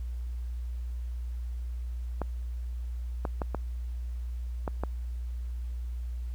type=clicks; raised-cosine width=1 ms; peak=-17 dBFS; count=6; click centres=2.217 / 3.252 / 3.418 / 3.547 / 4.678 / 4.836 s; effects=added 60 Hz sine -32 dBFS peak until 6.34 s + pink hiss -62 dBFS RMS until 6.34 s